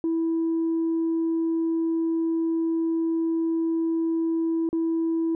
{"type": "tone with dropouts", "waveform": "sine", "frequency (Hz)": 328.4, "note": "E4", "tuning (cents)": -6, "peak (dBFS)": -20, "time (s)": [0.04, 5.35], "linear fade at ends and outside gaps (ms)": 1, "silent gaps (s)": [4.69, 4.729], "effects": ["tanh soft clip ceiling -19 dBFS"]}